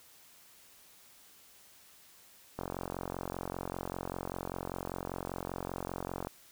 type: click train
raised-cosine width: 1 ms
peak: -22 dBFS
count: 167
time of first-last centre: 2.59-6.271 s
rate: 45.1 Hz
effects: white hiss -59 dBFS RMS until 6.51 s